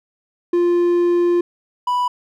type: tone pair in turn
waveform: triangle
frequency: 348.9 / 986.8 Hz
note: F4 / B5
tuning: -2 / -2 cents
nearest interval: octave + tritone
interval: 1800 cents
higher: second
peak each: -11 / -14 dBFS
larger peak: first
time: 0.53-1.41 / 1.87-2.08 s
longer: first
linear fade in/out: 5 ms
effects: none